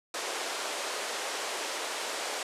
pink band-pass noise, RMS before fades -35 dBFS, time 0.14-2.43 s, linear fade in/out 2 ms, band 410 to 9300 Hz, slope 24 dB/octave, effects resampled to 32000 Hz

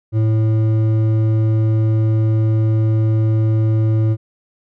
sine tone with hard clipping, 110 Hz, A2, in tune, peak -14 dBFS, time 0.12-4.17 s, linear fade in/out 50 ms, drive 8 dB, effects none

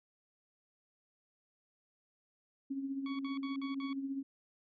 sine tone with tremolo, 272.6 Hz, C#4, 29 cents flat, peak -33 dBFS, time 2.7-4.23 s, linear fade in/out 10 ms, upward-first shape triangle, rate 15 Hz, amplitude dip 60%
20% pulse tone bursts, 1120 Hz, C#6, 18 cents sharp, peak -40 dBFS, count 5, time 3.06-3.93 s, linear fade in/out 2 ms, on 130 ms, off 55 ms
effects resampled to 11025 Hz

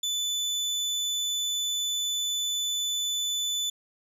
30% pulse tone, 3496 Hz, A7, 12 cents flat, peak -24 dBFS, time 0.03-3.7 s, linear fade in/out 5 ms, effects resampled to 32000 Hz

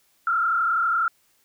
sine tone with frequency modulation, 1357 Hz, E6, 50 cents sharp, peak -19 dBFS, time 0.27-1.08 s, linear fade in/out 2 ms, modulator 32.1 Hz, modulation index 1.8, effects white hiss -64 dBFS RMS until 1.44 s

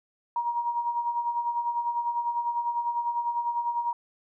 sine tone with tremolo, 948 Hz, A#5, 29 cents sharp, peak -23 dBFS, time 0.36-3.93 s, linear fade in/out 2 ms, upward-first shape sine, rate 10 Hz, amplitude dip 60%, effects none

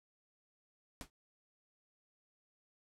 pink noise with exponential decay, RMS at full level -42 dBFS, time 1.01-1.1 s, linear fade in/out 0 ms, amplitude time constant 19 ms, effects low-pass 11000 Hz 12 dB/octave

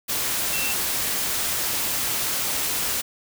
sine tone in noise, 2693 Hz, E7, 36 cents sharp, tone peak -28 dBFS, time 0.52-0.74 s, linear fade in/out 20 ms, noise white, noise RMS -25 dBFS, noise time 0.08-3.02 s, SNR -6 dB, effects none

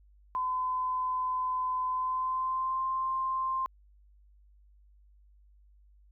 sine tone with pitch glide, 1018 to 1049.6 Hz, C6 to C6, -48 to +5 cents, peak -28 dBFS, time 0.35-3.66 s, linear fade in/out 0 ms, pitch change +53 cents, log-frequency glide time 1.87-2.85 s, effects added 50 Hz sine -57 dBFS peak until 6.11 s

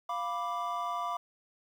triangle chord, B diminished, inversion second, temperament equal, 698.5 / 987.8 / 1174.7 Hz, F5 / B5 / D6, 0 / 0 / 0 cents, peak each -35 / -35 / -33 dBFS, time 0.09-1.17 s, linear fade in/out 5 ms, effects 10-bit

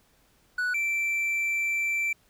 triangle tone pair in turn, 1477 / 2340 Hz, F#6 / D7, -3 / -7 cents, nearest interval minor sixth, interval 796 cents, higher second, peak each -23 dBFS, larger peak neither, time 0.58-0.74 / 0.74-2.13 s, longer second, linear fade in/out 5 ms, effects pink hiss -64 dBFS RMS until 2.29 s

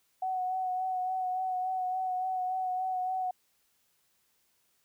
sine tone with vibrato, 743 Hz, F#5, 7 cents sharp, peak -29 dBFS, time 0.22-3.31 s, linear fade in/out 5 ms, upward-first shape sine, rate 3.5 Hz, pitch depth 23 cents each way, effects white hiss -72 dBFS RMS until 4.84 s

